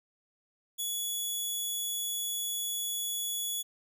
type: tone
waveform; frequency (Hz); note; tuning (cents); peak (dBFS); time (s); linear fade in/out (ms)
10% pulse; 3400; G#7; +40; -24; 0.78-3.63; 20
effects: none